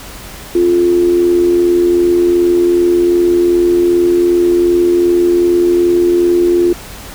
sine tone with amplitude modulation, 349.2 Hz, F4, in tune, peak -5 dBFS, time 0.55-6.73 s, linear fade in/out 5 ms, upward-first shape sine, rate 82.6 Hz, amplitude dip 50%, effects added 50 Hz sine -35 dBFS peak until 7.14 s + pink hiss -31 dBFS RMS until 7.14 s

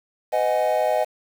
triangle chord, G# minor seventh, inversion first, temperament equal with one note detuned, 506 / 622.3 / 740 / 830.6 Hz, B4 / D#5 / F#5 / G#5, +42 / 0 / 0 / 0 cents, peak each -24 / -19 / -23 / -25 dBFS, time 0.32-1.05 s, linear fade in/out 20 ms, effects 7-bit

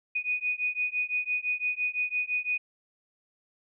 sine beating tone pair, 2477 / 2482.9 Hz, D#7 / D#7, -8 / -4 cents, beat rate 5.9 Hz, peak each -30 dBFS, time 0.15-2.58 s, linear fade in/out 10 ms, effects none

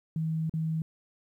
sine tone with dropouts, 160 Hz, D#3, 49 cents sharp, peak -27 dBFS, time 0.16-0.82 s, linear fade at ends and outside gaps 2 ms, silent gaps 0.496-0.538 s, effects 11-bit

